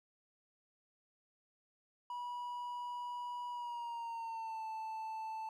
triangle tone with pitch glide, 973 to 882 Hz, B5 to A5, -26 to +4 cents, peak -38 dBFS, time 2.1-5.49 s, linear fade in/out 2 ms, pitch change -170 cents, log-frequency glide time 3.5-4.65 s, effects none

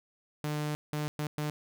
sawtooth tone bursts at uneven times, 150.1 Hz, D3, 38 cents sharp, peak -27 dBFS, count 4, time 0.44-0.75 / 0.93-1.08 / 1.19-1.27 / 1.38-1.5 s, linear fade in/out 0 ms, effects none

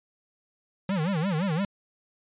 square tone with vibrato, 175.2 Hz, F3, 6 cents sharp, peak -25 dBFS, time 0.89-1.65 s, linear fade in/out 2 ms, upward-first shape sine, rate 5.8 Hz, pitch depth 250 cents each way, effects resampled to 8000 Hz

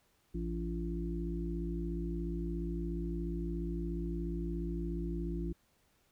harmonic tone, 57 Hz, A#1, 38 cents flat, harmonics 1 / 3 / 5 / 6, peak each -37 / -39 / -44 / -41 dBFS, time 0.34-5.53 s, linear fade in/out 10 ms, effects pink hiss -72 dBFS RMS until 6.11 s

